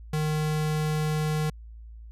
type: tone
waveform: square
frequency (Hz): 153.6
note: D#3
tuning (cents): -22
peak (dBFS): -25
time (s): 0.13-1.5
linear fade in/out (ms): 5
effects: added 56 Hz sine -41 dBFS peak until 2.11 s + resampled to 32000 Hz